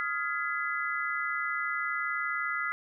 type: chord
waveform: sine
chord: F half-diminished seventh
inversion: third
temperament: just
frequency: 1257.2 / 1396.9 / 1676.3 / 2012 Hz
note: Eb6 / F6 / Ab6 / Cb7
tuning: +18 / 0 / +16 / +32 cents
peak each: -35 / -34 / -38 / -33 dBFS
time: 0-2.72 s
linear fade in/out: 0 ms
effects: none